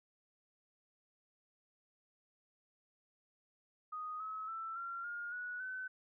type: tone with pitch steps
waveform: sine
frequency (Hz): 1244.5 / 1286.2 / 1329.2 / 1373.7 / 1419.7 / 1467.2 / 1516.3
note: D#6 / E6 / E6 / F6 / F6 / F#6 / F#6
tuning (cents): 0 / -43 / +14 / -29 / +28 / -15 / +42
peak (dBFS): -40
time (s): 3.92-5.88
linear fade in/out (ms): 10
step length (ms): 280
effects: none